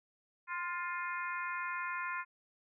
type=harmonic tone with a mistuned harmonic; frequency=352.6 Hz; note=F4; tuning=17 cents sharp; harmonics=3 / 4 / 5 / 6 / 7; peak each=-39 / -41 / -43 / -45 / -46 dBFS; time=0.47-2.25 s; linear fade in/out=50 ms; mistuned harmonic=3; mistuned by=-26 cents; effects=none